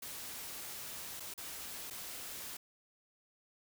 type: noise with dropouts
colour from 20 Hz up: white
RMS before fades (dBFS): -45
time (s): 0.02-2.57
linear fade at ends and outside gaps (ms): 5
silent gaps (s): 1.199-1.203 / 1.34-1.377 / 1.901-1.907
effects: none